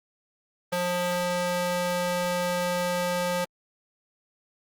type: tone with high-pass filter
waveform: square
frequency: 177.8 Hz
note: F3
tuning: 31 cents sharp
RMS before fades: -27 dBFS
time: 0.72-3.45 s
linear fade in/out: 10 ms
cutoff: 390 Hz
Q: 1.1
effects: Opus 24 kbps